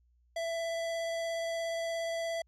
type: tone with vibrato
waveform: square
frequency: 665 Hz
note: E5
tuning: 15 cents sharp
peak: -33 dBFS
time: 0.36-2.42 s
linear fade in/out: 5 ms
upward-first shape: triangle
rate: 17 Hz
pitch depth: 10 cents each way
effects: added 60 Hz sine -65 dBFS peak until 2.47 s + low-pass 8000 Hz 12 dB/octave